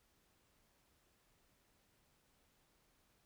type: silence
effects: pink hiss -75 dBFS RMS until 3.25 s